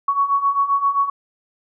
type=beating tone pair; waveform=sine; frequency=1112 / 1119.6 Hz; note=C#6 / C#6; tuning=+5 / +17 cents; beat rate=7.6 Hz; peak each=-21 / -17 dBFS; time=0.08-1.1 s; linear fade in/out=5 ms; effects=none